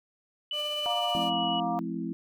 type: tone with pitch glide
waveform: sine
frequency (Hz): 2983 to 2927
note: F#7 to F#7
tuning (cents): +13 to -19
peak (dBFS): -30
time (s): 0.51-1.6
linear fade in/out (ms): 2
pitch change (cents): -32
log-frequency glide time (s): 0.89-1.33
type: tone with tremolo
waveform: 35% pulse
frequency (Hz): 596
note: D5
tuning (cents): +25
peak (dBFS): -32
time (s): 0.52-1.31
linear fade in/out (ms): 50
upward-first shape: sine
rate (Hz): 16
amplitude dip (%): 30
type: harmonic tone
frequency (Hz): 235.6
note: A#3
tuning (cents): +19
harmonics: 3 / 4 / 5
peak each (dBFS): -29 / -36 / -37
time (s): 0.86-1.79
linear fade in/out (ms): 0
type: chord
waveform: sine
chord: F major seventh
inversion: none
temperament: equal with one note detuned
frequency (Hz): 174.61 / 215 / 261.6 / 329.6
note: F3 / A3 / C4 / E4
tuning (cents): 0 / -40 / 0 / 0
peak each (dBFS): -36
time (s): 1.15-2.13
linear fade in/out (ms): 0
effects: none